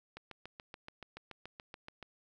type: click train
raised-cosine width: 0.3 ms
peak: -30 dBFS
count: 14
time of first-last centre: 0.17-2.027 s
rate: 7 Hz
effects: none